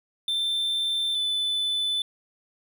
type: tone pair in turn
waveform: triangle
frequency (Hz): 3559 / 3504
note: A7 / A7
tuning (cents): +19 / -8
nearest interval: unison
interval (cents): 27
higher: first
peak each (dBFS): -22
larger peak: neither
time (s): 0.28-1.15 / 1.15-2.02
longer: neither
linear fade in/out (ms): 2
effects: none